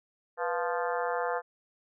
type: harmonic tone with a mistuned harmonic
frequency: 174.61 Hz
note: F3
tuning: in tune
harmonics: 3 / 4 / 5 / 6 / 7 / 8 / 9 / 10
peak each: -32 / -34 / -36 / -38 / -39 / -40 / -41 / -42 dBFS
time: 0.37-1.42 s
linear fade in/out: 50 ms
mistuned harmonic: 3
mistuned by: -99 cents
effects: none